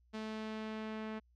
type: tone with low-pass filter sweep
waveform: sawtooth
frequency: 217.9 Hz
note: A3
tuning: 17 cents flat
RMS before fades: -42 dBFS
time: 0.13-1.2 s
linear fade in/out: 20 ms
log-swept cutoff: 4600 to 2400 Hz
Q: 0.99
effects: added 60 Hz sine -66 dBFS peak until 1.35 s